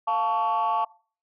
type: chord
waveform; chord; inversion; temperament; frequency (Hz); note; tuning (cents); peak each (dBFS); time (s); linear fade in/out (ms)
sine; F augmented; none; equal with one note detuned; 698.5 / 880 / 1123.6; F5 / A5 / C#6; 0 / 0 / +23; -27 / -23 / -24; 0.07-0.85; 10
effects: noise-tail reverb RT60 0.4 s tail -21 dB re dry + tanh soft clip ceiling -17 dBFS